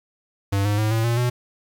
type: tone with pitch steps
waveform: square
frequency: 99.1 / 103.43 / 107.94 / 112.66 / 117.58 / 122.71 Hz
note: G2 / G#2 / A2 / A2 / A#2 / B2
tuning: +19 / -7 / -33 / +41 / +15 / -11 cents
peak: -19 dBFS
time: 0.52-1.3 s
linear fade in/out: 10 ms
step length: 130 ms
effects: 8-bit